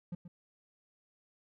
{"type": "tone with echo", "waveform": "triangle", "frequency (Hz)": 174.61, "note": "F3", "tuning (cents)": 0, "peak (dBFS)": -34, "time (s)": [0.12, 0.15], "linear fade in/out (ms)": 5, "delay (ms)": 130, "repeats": 1, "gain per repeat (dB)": -10, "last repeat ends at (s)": 0.28, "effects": []}